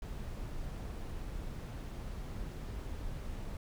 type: noise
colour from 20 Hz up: brown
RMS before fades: -41 dBFS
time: 0.02-3.57 s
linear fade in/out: 2 ms
effects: none

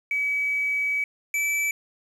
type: tone pair in turn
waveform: sine / square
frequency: 2281 / 2312 Hz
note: C#7 / D7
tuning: +49 / -28 cents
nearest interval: unison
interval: 23 cents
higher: second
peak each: -22 / -23 dBFS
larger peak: first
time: 0.11-1.04 / 1.34-1.71 s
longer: first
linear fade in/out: 2 ms
effects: resampled to 32000 Hz + 8-bit

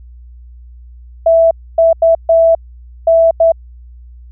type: tone bursts at uneven times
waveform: sine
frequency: 659.3 Hz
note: E5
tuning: in tune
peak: -5 dBFS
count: 6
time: 1.26-1.51 / 1.78-1.93 / 2.02-2.15 / 2.29-2.55 / 3.07-3.31 / 3.4-3.52 s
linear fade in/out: 5 ms
effects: added 60 Hz sine -33 dBFS peak until 4.31 s

